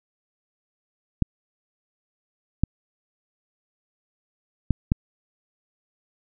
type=clicks; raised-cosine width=5 ms; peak=-6 dBFS; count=4; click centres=1.223 / 2.636 / 4.707 / 4.919 s; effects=none